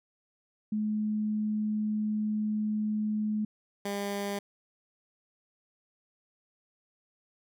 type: tone pair in turn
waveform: sine / 15% pulse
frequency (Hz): 213.1 / 201.3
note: G#3 / G3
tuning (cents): +45 / +46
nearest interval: minor second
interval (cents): 99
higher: first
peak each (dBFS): -27 / -25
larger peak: second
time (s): 0.72-3.45 / 3.85-4.39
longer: first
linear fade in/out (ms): 5
effects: none